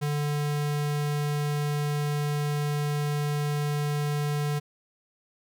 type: tone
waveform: square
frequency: 147 Hz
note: D3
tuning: 2 cents sharp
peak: -26 dBFS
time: 0.01-4.6 s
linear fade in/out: 20 ms
effects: none